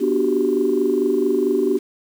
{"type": "chord", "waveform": "sine", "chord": "G major seventh", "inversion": "first", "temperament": "just", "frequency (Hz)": [245, 294, 367.5, 392], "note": ["B3", "D4", "F#4", "G4"], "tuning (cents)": [-14, 2, -12, 0], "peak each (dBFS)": [-24, -22, -20, -19], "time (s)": [0, 1.79], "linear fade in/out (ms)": 20, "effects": ["tanh soft clip ceiling -7 dBFS", "7-bit"]}